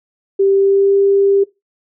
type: tone with pitch glide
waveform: sine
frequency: 392 to 396.3 Hz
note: G4 to G4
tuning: 0 to +19 cents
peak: -9 dBFS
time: 0.39-1.44 s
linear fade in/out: 10 ms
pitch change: +19 cents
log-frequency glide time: 0.54-0.95 s
effects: noise-tail reverb RT60 0.2 s tail -20 dB re dry